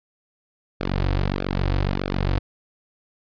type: tone with flanger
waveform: sawtooth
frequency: 47.29 Hz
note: F#1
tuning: 39 cents sharp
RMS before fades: -23 dBFS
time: 0.8-2.39 s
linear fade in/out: 10 ms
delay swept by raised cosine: 0.99 to 4.99 ms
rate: 1.6 Hz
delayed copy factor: -0.85
effects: resampled to 11025 Hz